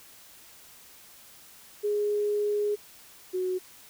sine tone pair in turn, 415.3 / 368.8 Hz, G#4 / F#4, 0 / -6 cents, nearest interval major second, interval 206 cents, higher first, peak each -24 / -26 dBFS, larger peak first, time 1.83-2.76 / 3.33-3.59 s, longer first, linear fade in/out 20 ms, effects white hiss -52 dBFS RMS until 3.89 s

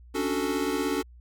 square chord, D major seventh, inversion third, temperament equal, 277.2 / 293.7 / 370 / 440 Hz, C#4 / D4 / F#4 / A4, 0 / 0 / 0 / 0 cents, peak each -32 dBFS, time 0.14-1.03 s, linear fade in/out 20 ms, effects added 60 Hz sine -47 dBFS peak until 1.2 s

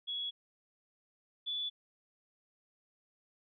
sine tone pair in turn, 3358 / 3454 Hz, G#7 / A7, +18 / -33 cents, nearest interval unison, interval 49 cents, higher second, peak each -35 / -34 dBFS, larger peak second, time 0.07-0.31 / 1.46-1.7 s, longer neither, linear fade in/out 20 ms, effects none

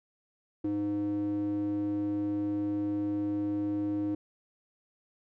square tone with band-pass filter, 102.6 Hz, G#2, 21 cents flat, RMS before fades -31 dBFS, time 0.64-4.15 s, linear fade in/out 5 ms, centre 340 Hz, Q 9.4, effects none

